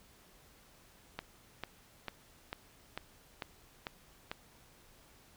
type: click train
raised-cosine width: 0.3 ms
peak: -22 dBFS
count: 8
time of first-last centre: 1.19-4.315 s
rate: 2.24 Hz
effects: pink hiss -62 dBFS RMS until 5.36 s